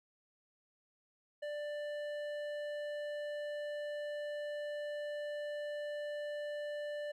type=tone with hard clipping; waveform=sine; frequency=590 Hz; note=D5; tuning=8 cents sharp; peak=-40 dBFS; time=1.42-7.12 s; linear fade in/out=10 ms; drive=10 dB; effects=none